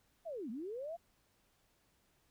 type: linear two-way sweep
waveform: sine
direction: down then up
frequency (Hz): 702 to 206.5 to 702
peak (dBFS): -40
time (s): 0.25-0.97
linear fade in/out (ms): 20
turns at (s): 0.5
effects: pink hiss -74 dBFS RMS until 2.3 s